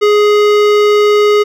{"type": "tone with hard clipping", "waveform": "sine", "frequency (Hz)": 416.9, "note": "G#4", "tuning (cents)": 7, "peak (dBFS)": -8, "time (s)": [0.01, 1.44], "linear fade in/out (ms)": 20, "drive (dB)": 17, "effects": []}